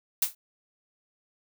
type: noise with exponential decay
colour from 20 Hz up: blue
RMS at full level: -19 dBFS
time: 0.22-0.35 s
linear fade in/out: 5 ms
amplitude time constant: 27 ms
effects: none